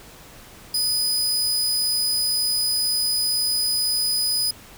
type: tone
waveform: sawtooth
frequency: 4981 Hz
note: D#8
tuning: 1 cent sharp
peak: -17 dBFS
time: 0.74-4.51 s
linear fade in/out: 5 ms
effects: pink hiss -45 dBFS RMS until 4.77 s